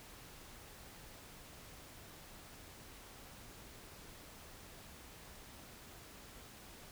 silence, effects pink hiss -55 dBFS RMS until 6.91 s

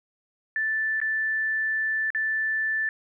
sine tone with dropouts, 1760 Hz, A6, in tune, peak -23 dBFS, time 0.56-2.89 s, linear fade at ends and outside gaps 1 ms, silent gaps 1.002-1.015 / 2.104-2.148 s, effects none

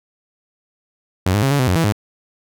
sawtooth tone with pitch steps, 92.8 / 103.8 / 135.9 / 142.5 / 127.9 / 90.9 / 164.5 / 104 Hz, F#2 / G#2 / C#3 / C#3 / C3 / F#2 / E3 / G#2, +6 / 0 / -34 / +48 / -39 / -30 / -3 / +3 cents, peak -10 dBFS, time 1.26-1.924 s, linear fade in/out 5 ms, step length 83 ms, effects none

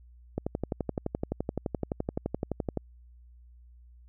click train, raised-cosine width 2 ms, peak -16 dBFS, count 29, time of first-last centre 0.38-2.773 s, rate 11.7 Hz, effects added 60 Hz sine -51 dBFS peak until 4.08 s

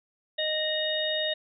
harmonic tone with a mistuned harmonic, 619 Hz, D#5, 9 cents flat, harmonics 1 / 3 / 5 / 6, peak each -30 / -34 / -35 / -29 dBFS, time 0.38-1.34 s, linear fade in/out 10 ms, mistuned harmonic 5, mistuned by -110 cents, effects none

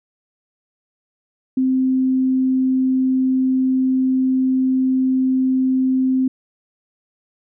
sine tone, 260.2 Hz, C4, 9 cents flat, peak -14 dBFS, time 1.57-6.28 s, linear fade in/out 5 ms, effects none

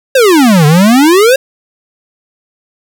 square exponential two-way sweep, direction down then up, 551 to 143.9 to 551 Hz, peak -4 dBFS, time 0.15-1.36 s, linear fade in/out 5 ms, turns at 0.66 s, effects none

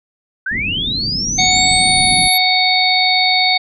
sine linear sweep, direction up, 1480 to 11470 Hz, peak -17 dBFS, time 0.46-2.38 s, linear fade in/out 5 ms
white low-pass noise, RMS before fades -26 dBFS, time 0.51-2.28 s, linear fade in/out 5 ms, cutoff 260 Hz, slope 24 dB/octave
harmonic tone, 742 Hz, F#5, 5 cents sharp, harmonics 1 / 3 / 5 / 6, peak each -17 / -16 / -17 / -16 dBFS, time 1.38-3.58 s, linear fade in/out 10 ms
effects none

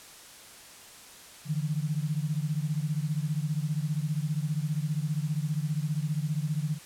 sine beating tone pair, 146.83 / 161.83 Hz, D3 / E3, 0 / -32 cents, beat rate 15 Hz, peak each -29 / -31 dBFS, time 1.45-6.79 s, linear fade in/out 50 ms, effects white hiss -49 dBFS RMS until 6.85 s + low-pass 11000 Hz 12 dB/octave

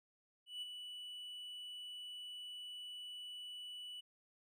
triangle tone with ADSR envelope, 2960 Hz, F#7, in tune, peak -39 dBFS, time 0.46-4.01 s, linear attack 160 ms, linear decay 20 ms, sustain -6 dB, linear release 13 ms, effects none

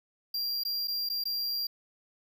square tone with dropouts, 4757 Hz, D8, 21 cents sharp, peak -30 dBFS, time 0.34-1.67 s, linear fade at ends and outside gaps 5 ms, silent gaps 0.636-0.65 / 0.874-0.88 / 1.09-1.098 / 1.239-1.254 s, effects none

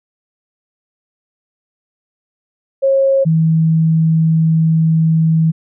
sine tone pair in turn, 542 / 161.14 Hz, C#5 / E3, -39 / -39 cents, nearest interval octave + major sixth, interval 2100 cents, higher first, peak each -9 dBFS, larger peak neither, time 2.82-3.25 / 3.25-5.52 s, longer second, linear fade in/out 20 ms, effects none

